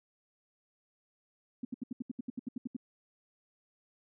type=tone bursts; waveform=sine; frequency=246.9 Hz; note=B3; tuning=in tune; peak=-33 dBFS; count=13; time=1.63-2.766 s; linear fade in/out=5 ms; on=20 ms; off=73 ms; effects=none